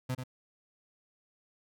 35% pulse tone with echo, 127.8 Hz, C3, 40 cents flat, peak -29 dBFS, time 0.09-0.15 s, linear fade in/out 10 ms, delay 88 ms, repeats 1, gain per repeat -6 dB, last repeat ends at 0.238 s, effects none

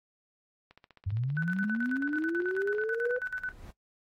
click train, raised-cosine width 0.3 ms, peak -36 dBFS, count 33, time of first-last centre 0.71-2.815 s, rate 15.2 Hz
sine linear sweep, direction up, 91.8 to 503 Hz, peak -28 dBFS, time 1.06-3.19 s, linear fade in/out 10 ms
sine tone with tremolo, 1501 Hz, F#6, 24 cents sharp, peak -30 dBFS, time 1.37-3.52 s, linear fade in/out 2 ms, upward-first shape square, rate 9.2 Hz, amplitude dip 80%
brown noise with exponential growth, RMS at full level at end -42 dBFS, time 2.92-3.71 s, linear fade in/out 5 ms, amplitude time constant 170 ms
effects noise-tail reverb RT60 0.1 s tail -17 dB re dry + AAC 48 kbps

